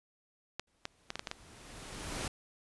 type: clicks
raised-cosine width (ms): 0.2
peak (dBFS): -19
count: 7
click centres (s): 0.596 / 0.854 / 1.104 / 1.156 / 1.194 / 1.272 / 1.314
type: noise with exponential growth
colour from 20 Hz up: pink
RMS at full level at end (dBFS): -36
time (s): 0.67-2.28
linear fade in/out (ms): 5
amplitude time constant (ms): 350
effects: resampled to 24000 Hz